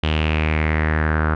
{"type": "tone with low-pass filter sweep", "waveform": "sawtooth", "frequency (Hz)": 77.78, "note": "D#2", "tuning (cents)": 0, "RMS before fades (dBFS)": -19, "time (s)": [0.03, 1.35], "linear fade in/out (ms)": 5, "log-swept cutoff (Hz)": [3100, 1400], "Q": 4.9, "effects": []}